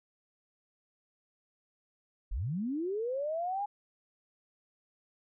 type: linear sweep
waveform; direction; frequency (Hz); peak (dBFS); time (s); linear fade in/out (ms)
sine; up; 30.87 to 832; -31; 2.31-3.66; 10
effects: none